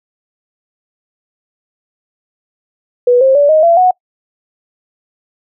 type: tone with pitch steps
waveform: sine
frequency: 490 / 531.3 / 576 / 624.5 / 677.1 / 734.2 Hz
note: B4 / C5 / D5 / D#5 / E5 / F#5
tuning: -14 / +26 / -34 / +6 / +46 / -14 cents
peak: -5 dBFS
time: 3.07-3.91 s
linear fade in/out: 5 ms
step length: 140 ms
effects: noise-tail reverb RT60 0.1 s tail -25 dB re dry